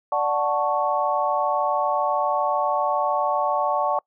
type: chord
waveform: sine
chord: D major seventh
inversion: none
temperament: equal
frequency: 587.3 / 740 / 880 / 1108.7 Hz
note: D5 / F#5 / A5 / C#6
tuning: 0 / 0 / 0 / 0 cents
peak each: -25 dBFS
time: 0.12-3.99 s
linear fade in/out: 2 ms
effects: noise-tail reverb RT60 0.1 s tail -26 dB re dry